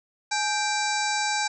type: harmonic tone with a mistuned harmonic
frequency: 784 Hz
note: G5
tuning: in tune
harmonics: 1 / 2 / 3 / 5 / 6 / 7 / 8 / 9 / 10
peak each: -27 / -30 / -32 / -34 / -35 / -35 / -36 / -37 / -37 dBFS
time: 0.31-1.48 s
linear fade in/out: 10 ms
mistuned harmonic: 1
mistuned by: +120 cents
effects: none